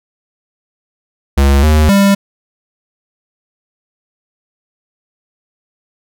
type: tone with pitch steps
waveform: square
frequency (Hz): 69.4 / 77 / 198.5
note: C#2 / D#2 / G3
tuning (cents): +3 / -17 / +22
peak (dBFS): -7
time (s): 1.37-2.15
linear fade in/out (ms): 10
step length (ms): 260
effects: none